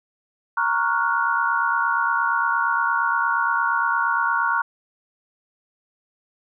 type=chord; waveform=sine; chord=Gb major seventh; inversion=first; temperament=equal with one note detuned; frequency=932.3 / 1108.7 / 1396.9 / 1465.5 Hz; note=Bb5 / Db6 / F6 / Gb6; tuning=0 / 0 / 0 / -17 cents; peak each=-24 dBFS; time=0.57-4.62 s; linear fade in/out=5 ms; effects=none